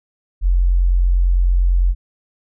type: tone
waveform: sine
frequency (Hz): 44.46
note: F1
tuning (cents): +32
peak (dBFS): -11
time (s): 0.41-1.95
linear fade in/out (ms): 50
effects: none